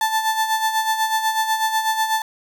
35% pulse tone with tremolo, 880 Hz, A5, in tune, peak -14 dBFS, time 0.01-2.22 s, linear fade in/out 2 ms, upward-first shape sine, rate 8.1 Hz, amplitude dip 60%, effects none

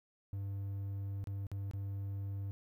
triangle tone with dropouts, 98.9 Hz, G2, 16 cents sharp, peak -35 dBFS, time 0.33-2.51 s, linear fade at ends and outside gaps 0 ms, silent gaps 1.241-1.272 / 1.468-1.516 / 1.712-1.735 s, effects 12-bit

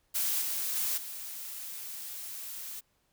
blue noise with level steps, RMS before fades -30 / -33 / -31 / -41 dBFS, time 0.14-2.81 s, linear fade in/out 20 ms, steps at 0.41 / 0.75 / 0.97 s, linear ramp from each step 10 ms, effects pink hiss -73 dBFS RMS until 3.12 s

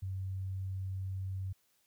sine tone, 95.1 Hz, F#2, 48 cents sharp, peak -35 dBFS, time 0.02-1.53 s, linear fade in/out 10 ms, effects white hiss -73 dBFS RMS until 1.86 s

